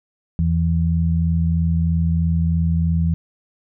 sine tone pair together, 83.1 / 166.2 Hz, E2 / E3, +15 / +15 cents, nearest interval octave, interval 1200 cents, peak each -18 dBFS, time 0.39-3.14 s, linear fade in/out 0 ms, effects none

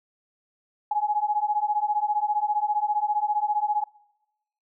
sine beating tone pair, 830.6 / 845.6 Hz, G#5 / G#5, 0 / +31 cents, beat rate 15 Hz, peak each -25 dBFS, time 0.91-3.84 s, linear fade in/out 5 ms, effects noise-tail reverb RT60 1.0 s tail -25 dB re dry

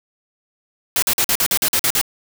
white noise bursts, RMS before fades -17 dBFS, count 10, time 0.96-2.014 s, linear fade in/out 2 ms, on 64 ms, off 46 ms, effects none

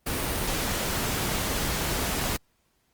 pink noise, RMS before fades -28 dBFS, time 0.06-2.37 s, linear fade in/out 10 ms, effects pink hiss -70 dBFS RMS until 2.93 s + Opus 32 kbps

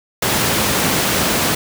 pink high-pass noise, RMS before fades -17 dBFS, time 0.22-1.55 s, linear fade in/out 5 ms, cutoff 110 Hz, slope 12 dB/octave, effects none

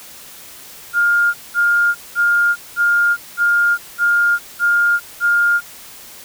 sine tone bursts, 1411 Hz, F6, 17 cents sharp, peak -11 dBFS, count 8, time 0.93-5.61 s, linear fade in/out 50 ms, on 410 ms, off 200 ms, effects white hiss -38 dBFS RMS until 6.24 s

